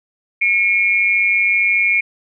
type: tone pair together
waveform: sine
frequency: 2189 / 2384 Hz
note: C#7 / D7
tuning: -22 / +25 cents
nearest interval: minor second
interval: 147 cents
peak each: -15 dBFS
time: 0.41-2.01 s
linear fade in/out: 10 ms
effects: none